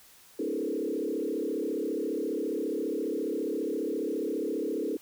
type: tone with frequency modulation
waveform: sine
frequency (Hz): 370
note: F#4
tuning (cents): 0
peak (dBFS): -28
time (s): 0.39-4.97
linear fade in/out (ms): 5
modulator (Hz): 34.7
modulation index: 3
effects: white hiss -56 dBFS RMS until 5.01 s